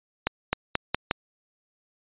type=accelerating click train; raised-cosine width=0.3 ms; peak=-6 dBFS; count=5; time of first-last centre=0.27-1.111 s; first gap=260 ms; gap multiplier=0.86; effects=resampled to 8000 Hz